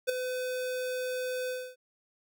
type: tone with ADSR envelope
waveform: square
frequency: 506 Hz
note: B4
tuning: 42 cents sharp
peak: -23 dBFS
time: 0.07-1.76 s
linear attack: 24 ms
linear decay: 8 ms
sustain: -9 dB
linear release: 270 ms
effects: none